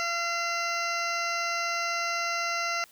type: harmonic tone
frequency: 684 Hz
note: F5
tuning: 36 cents flat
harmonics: 1 / 2 / 3 / 4 / 6 / 7 / 8 / 9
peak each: -35 / -31 / -33 / -36 / -41 / -40 / -41 / -39 dBFS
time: 0-2.84 s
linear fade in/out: 0 ms
effects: white hiss -57 dBFS RMS until 2.91 s